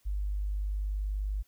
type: tone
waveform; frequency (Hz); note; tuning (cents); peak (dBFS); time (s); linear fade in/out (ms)
sine; 50.2; G1; +42; -29; 0.05-1.43; 20
effects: white hiss -69 dBFS RMS until 1.47 s